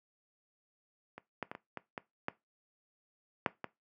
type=clicks; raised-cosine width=0.5 ms; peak=-30 / -20 / -25 / -28 / -24 / -23 / -18 / -12 / -22 dBFS; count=9; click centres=1.18 / 1.427 / 1.515 / 1.551 / 1.773 / 1.978 / 2.284 / 3.462 / 3.643 s; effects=noise-tail reverb RT60 0.2 s tail -19 dB re dry + high-pass 150 Hz 12 dB/octave